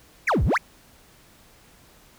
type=exponential two-way sweep; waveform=triangle; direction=down then up; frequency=2632 to 49 to 2632 Hz; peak=-16 dBFS; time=0.27-0.58 s; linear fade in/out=10 ms; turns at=0.44 s; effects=pink hiss -54 dBFS RMS until 2.18 s